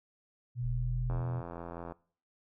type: tone with pitch glide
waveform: sine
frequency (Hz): 122 to 123.77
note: B2 to B2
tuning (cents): -21 to +4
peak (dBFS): -32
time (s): 0.55-1.43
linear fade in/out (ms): 50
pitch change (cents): +25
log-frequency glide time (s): 0.89-1
type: tone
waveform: sine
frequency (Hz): 40.25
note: E1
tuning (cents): -41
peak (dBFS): -33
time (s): 0.61-1.23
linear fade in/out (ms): 50
type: click train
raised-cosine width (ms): 1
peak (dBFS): -28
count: 71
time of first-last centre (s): 1.1-1.922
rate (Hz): 85.2
effects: noise-tail reverb RT60 0.5 s tail -22 dB re dry